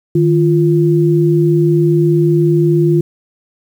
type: tone pair together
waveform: sine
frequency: 154.19 / 345.8 Hz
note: D#3 / F4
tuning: -15 / -17 cents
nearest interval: octave + major second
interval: 1398 cents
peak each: -11 dBFS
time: 0.15-3.01 s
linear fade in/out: 5 ms
effects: 7-bit